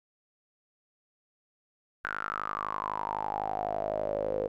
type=tone with band-pass filter sweep; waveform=sawtooth; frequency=51.91 Hz; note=G#1; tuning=in tune; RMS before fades=-33 dBFS; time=2.04-4.48 s; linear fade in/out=10 ms; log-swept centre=1500 to 490 Hz; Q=9.1; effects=none